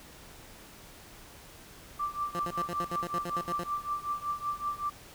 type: tone with tremolo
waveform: sine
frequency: 1174.7 Hz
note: D6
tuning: in tune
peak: -27 dBFS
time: 1.99-4.9 s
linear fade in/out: 10 ms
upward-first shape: triangle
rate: 5.3 Hz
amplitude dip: 95%
type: tone bursts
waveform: 15% pulse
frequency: 174.61 Hz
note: F3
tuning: in tune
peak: -28 dBFS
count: 12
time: 2.35-3.635 s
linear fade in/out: 0 ms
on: 42 ms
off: 71 ms
effects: pink hiss -51 dBFS RMS until 5.14 s